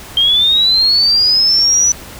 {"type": "linear sweep", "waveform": "sine", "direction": "up", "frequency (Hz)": [3166, 5960], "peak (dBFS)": -8, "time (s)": [0.17, 1.92], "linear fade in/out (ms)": 2, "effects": ["added 60 Hz sine -41 dBFS peak until 2.19 s", "pink hiss -33 dBFS RMS until 2.19 s"]}